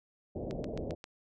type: low-pass noise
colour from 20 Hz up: white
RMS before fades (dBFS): -38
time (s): 0.35-0.95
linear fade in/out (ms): 10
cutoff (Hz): 630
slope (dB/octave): 48
type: click train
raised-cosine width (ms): 0.2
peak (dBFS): -27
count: 5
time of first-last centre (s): 0.51-1.041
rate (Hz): 7.53
effects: none